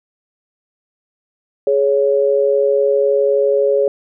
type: tone pair together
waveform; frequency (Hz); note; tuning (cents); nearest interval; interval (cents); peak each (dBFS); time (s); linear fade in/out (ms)
sine; 418.2 / 557.6; G#4 / C#5; +12 / +10; perfect fourth; 498; -14; 1.67-3.88; 2
effects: none